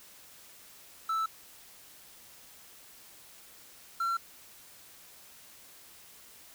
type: tone pair in turn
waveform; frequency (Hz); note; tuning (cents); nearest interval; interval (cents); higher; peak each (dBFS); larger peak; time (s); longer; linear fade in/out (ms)
triangle; 1318.5 / 1359.5; E6 / F6; 0 / -47; minor second; 53; second; -26; neither; 1.09-1.26 / 4-4.17; neither; 5
effects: white hiss -54 dBFS RMS until 6.54 s